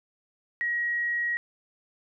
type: tone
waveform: sine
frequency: 1900 Hz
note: A#6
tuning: 33 cents sharp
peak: -25 dBFS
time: 0.61-1.37 s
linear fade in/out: 0 ms
effects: none